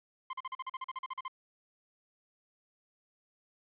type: tone bursts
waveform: 40% pulse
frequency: 1046.5 Hz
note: C6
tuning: in tune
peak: -35 dBFS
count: 14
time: 0.3-1.281 s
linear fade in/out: 5 ms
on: 32 ms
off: 41 ms
effects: resampled to 8000 Hz + 11-bit